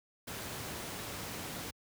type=noise; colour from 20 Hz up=pink; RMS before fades=-41 dBFS; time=0.27-1.71 s; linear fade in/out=10 ms; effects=high-pass 80 Hz 12 dB/octave